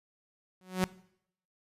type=tone with exponential growth; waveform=sawtooth; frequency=185 Hz; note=F#3; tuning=in tune; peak=-18 dBFS; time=0.61-0.84 s; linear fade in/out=0 ms; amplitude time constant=49 ms; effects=noise-tail reverb RT60 0.7 s tail -20 dB re dry + resampled to 32000 Hz